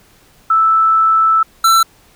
sine / square tone pair in turn, 1317 / 1337.7 Hz, E6 / E6, -2 / +25 cents, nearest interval unison, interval 27 cents, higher second, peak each -8 dBFS, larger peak neither, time 0.5-1.43 / 1.64-1.83 s, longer first, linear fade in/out 5 ms, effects pink hiss -49 dBFS RMS until 2.15 s

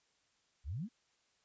sine exponential sweep, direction up, 58.27 to 259.3 Hz, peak -37 dBFS, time 0.64-0.89 s, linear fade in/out 50 ms, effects white hiss -75 dBFS RMS until 1.44 s + resampled to 16000 Hz

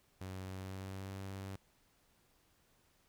sawtooth tone with pitch glide, 94 to 96.81 Hz, F#2 to G2, +28 to -21 cents, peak -39 dBFS, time 0.21-1.56 s, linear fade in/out 0 ms, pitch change +51 cents, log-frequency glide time 0.44-1.13 s, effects pink hiss -72 dBFS RMS until 3.08 s

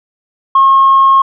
sine tone, 1081 Hz, C#6, 44 cents flat, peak -3 dBFS, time 0.55-1.22 s, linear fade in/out 5 ms, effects tanh soft clip ceiling 0 dBFS

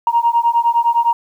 sine beating tone pair, 932.3 / 942.1 Hz, A#5 / A#5, 0 / +18 cents, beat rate 9.8 Hz, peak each -14 dBFS, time 0.07-1.13 s, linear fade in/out 2 ms, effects tanh soft clip ceiling -4 dBFS + 8-bit

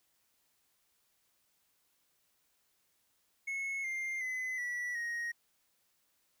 triangle tone with pitch steps, 2187 / 2105 / 2026 / 1950.6 / 1877.7 Hz, C#7 / C7 / B6 / B6 / A#6, -24 / +10 / +44 / -22 / +12 cents, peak -33 dBFS, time 3.47-5.32 s, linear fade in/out 10 ms, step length 370 ms, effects white hiss -75 dBFS RMS until 6.4 s

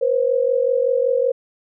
sine tone pair together, 484.8 / 530.1 Hz, B4 / C5, -32 / +23 cents, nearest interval major second, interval 155 cents, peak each -18 dBFS, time 0.01-1.32 s, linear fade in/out 10 ms, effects none

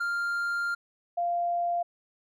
triangle / sine tone pair in turn, 1396.9 / 694.6 Hz, F6 / F5, 0 / -10 cents, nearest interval octave, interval 1210 cents, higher first, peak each -25 dBFS, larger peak neither, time 0-0.75 / 1.17-1.83 s, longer first, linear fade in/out 10 ms, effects none

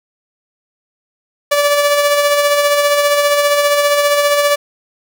sawtooth tone with tremolo, 579 Hz, D5, 25 cents flat, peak -5 dBFS, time 1.51-4.56 s, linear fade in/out 10 ms, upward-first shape sine, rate 15 Hz, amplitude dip 40%, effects none

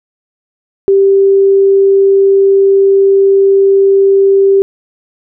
sine tone, 392 Hz, G4, in tune, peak -4 dBFS, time 0.88-4.62 s, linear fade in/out 0 ms, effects none

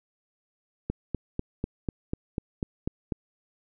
click train, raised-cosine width 3 ms, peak -15 dBFS, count 10, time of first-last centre 0.9-3.122 s, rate 4.05 Hz, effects none

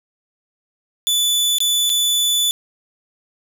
sawtooth tone with dropouts, 3480 Hz, A7, 20 cents flat, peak -12 dBFS, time 1.07-2.51 s, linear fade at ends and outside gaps 0 ms, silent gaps 1.584-1.604 / 1.895-1.9 s, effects 7-bit

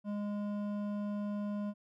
sine tone with hard clipping, 205.9 Hz, G#3, 15 cents flat, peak -36 dBFS, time 0.04-1.74 s, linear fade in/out 50 ms, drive 10 dB, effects none

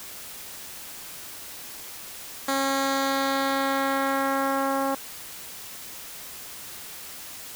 10% pulse tone with low-pass filter sweep, 272.1 Hz, C#4, 32 cents flat, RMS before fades -25 dBFS, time 2.48-4.95 s, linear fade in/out 5 ms, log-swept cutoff 10000 to 1000 Hz, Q 1, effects white hiss -40 dBFS RMS until 7.55 s

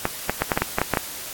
clicks, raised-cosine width 0.5 ms, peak -4 dBFS, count 10, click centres 0.054 / 0.296 / 0.42 / 0.518 / 0.575 / 0.62 / 0.785 / 0.816 / 0.937 / 0.972 s, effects white hiss -34 dBFS RMS until 1.33 s + AAC 64 kbps

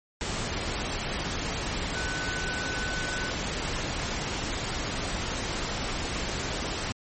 sine tone in noise, 1500 Hz, F#6, 23 cents sharp, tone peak -33 dBFS, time 1.95-3.3 s, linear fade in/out 0 ms, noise pink, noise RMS -31 dBFS, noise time 0.21-6.92 s, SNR -5 dB, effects MP3 32 kbps

